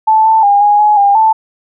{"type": "tone with pitch steps", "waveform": "sine", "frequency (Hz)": [875, 885, 810, 826, 841, 804, 881], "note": ["A5", "A5", "G#5", "G#5", "G#5", "G5", "A5"], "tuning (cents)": [-10, 10, -43, -10, 22, 44, 2], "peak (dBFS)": -5, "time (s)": [0.07, 1.33], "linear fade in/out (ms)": 10, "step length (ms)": 180, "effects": []}